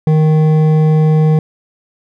triangle tone with hard clipping, 155.6 Hz, D#3, in tune, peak -9 dBFS, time 0.07-1.39 s, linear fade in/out 2 ms, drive 13 dB, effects none

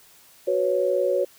sine chord, F# suspended fourth, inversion none, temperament equal, 370 / 493.9 / 554.4 Hz, F#4 / B4 / C#5, 0 / 0 / 0 cents, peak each -25 / -25 / -22 dBFS, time 0.47-1.25 s, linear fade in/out 10 ms, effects white hiss -53 dBFS RMS until 1.38 s

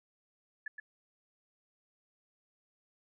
sine tone with echo, 1722 Hz, A6, 38 cents flat, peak -36 dBFS, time 0.66-0.68 s, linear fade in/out 5 ms, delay 120 ms, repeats 1, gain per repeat -5 dB, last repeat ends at 0.8 s, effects none

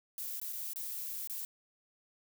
violet noise with dropouts, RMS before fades -40 dBFS, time 0.18-1.45 s, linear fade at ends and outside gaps 1 ms, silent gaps 0.4-0.415 / 0.527-0.531 / 0.734-0.759 / 1.274-1.297 s, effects none

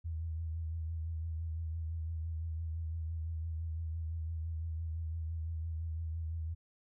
sine tone with vibrato, 81.1 Hz, E2, 28 cents flat, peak -35 dBFS, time 0.04-6.55 s, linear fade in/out 20 ms, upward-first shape triangle, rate 5.9 Hz, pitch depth 52 cents each way, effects none

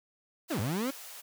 white high-pass noise, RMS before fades -46 dBFS, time 0.48-1.22 s, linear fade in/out 20 ms, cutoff 440 Hz, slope 48 dB/octave
30% pulse linear two-way sweep, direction down then up, 367.3 to 91.4 to 282.2 Hz, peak -27 dBFS, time 0.5-0.91 s, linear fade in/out 10 ms, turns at 0.6 s
effects none

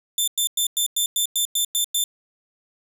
15% pulse tone bursts, 3550 Hz, A7, 15 cents sharp, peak -12 dBFS, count 10, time 0.18-2.04 s, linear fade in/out 2 ms, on 96 ms, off 100 ms, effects none

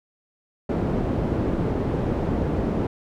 white low-pass noise, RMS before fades -24 dBFS, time 0.69-2.87 s, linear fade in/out 5 ms, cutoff 350 Hz, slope 12 dB/octave, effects none

